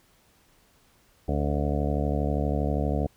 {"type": "harmonic tone", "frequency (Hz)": 72.5, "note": "D2", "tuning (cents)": -22, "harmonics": [1, 2, 3, 4, 6, 7, 8, 9, 10], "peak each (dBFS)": [-27, -30, -32, -33, -35, -35, -36, -37, -37], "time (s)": [1.28, 3.07], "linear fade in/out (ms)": 5, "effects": ["pink hiss -62 dBFS RMS until 3.16 s"]}